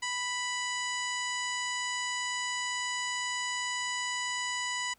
harmonic tone, 987.8 Hz, B5, in tune, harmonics 1 / 2 / 3 / 4 / 5 / 6 / 7 / 8 / 9, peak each -37 / -35 / -39 / -45 / -43 / -50 / -39 / -46 / -51 dBFS, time 0.02-4.94 s, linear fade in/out 10 ms, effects pink hiss -66 dBFS RMS until 4.98 s

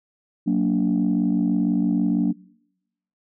sine chord, Gb augmented, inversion none, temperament just, 185 / 231.2 / 289.1 Hz, Gb3 / Bb3 / D4, 0 / -14 / -27 cents, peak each -21 dBFS, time 0.46-2.33 s, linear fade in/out 20 ms, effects noise-tail reverb RT60 0.9 s tail -25 dB re dry + tanh soft clip ceiling -12 dBFS

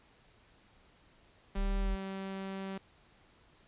sawtooth tone with pitch glide, 196 to 193.08 Hz, G3 to G3, 0 to -26 cents, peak -34 dBFS, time 1.55-2.78 s, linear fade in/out 5 ms, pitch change -26 cents, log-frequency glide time 1.79-1.9 s
sine linear sweep, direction up, 35.48 to 43.8 Hz, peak -29 dBFS, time 1.56-1.96 s, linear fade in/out 20 ms
effects pink hiss -64 dBFS RMS until 3.67 s + resampled to 8000 Hz

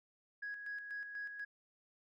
sine tone with tremolo, 1661.2 Hz, G#6, in tune, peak -39 dBFS, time 0.42-1.45 s, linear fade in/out 10 ms, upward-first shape square, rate 4.1 Hz, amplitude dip 50%, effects tanh soft clip ceiling -36 dBFS

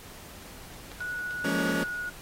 clicks, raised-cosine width 0.2 ms, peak -26 dBFS, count 8, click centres 0.917 / 1.006 / 1.309 / 1.498 / 1.554 / 1.588 / 1.625 / 1.662 s
sine tone with pitch glide, 1466 to 1455 Hz, F#6 to F#6, -16 to -29 cents, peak -31 dBFS, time 1-2.1 s, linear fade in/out 10 ms, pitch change -13 cents, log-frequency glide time 1.3-1.88 s
sawtooth chord, Bb minor seventh, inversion second, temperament just, 174.81 / 209.8 / 233.1 / 279.7 Hz, F3 / Ab3 / Bb3 / Db4, +2 / +18 / 0 / +16 cents, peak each -28 / -29 / -30 / -27 dBFS, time 1.44-1.84 s, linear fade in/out 10 ms
effects pink hiss -47 dBFS RMS until 2.21 s + AAC 48 kbps

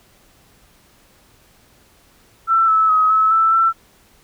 sine tone with pitch steps, 1337 / 1305 / 1269 / 1296 / 1323 / 1339 Hz, E6 / E6 / D#6 / E6 / E6 / E6, +24 / -18 / +34 / -30 / +6 / +27 cents, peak -11 dBFS, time 2.47-3.73 s, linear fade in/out 50 ms, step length 210 ms, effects pink hiss -53 dBFS RMS until 4.23 s

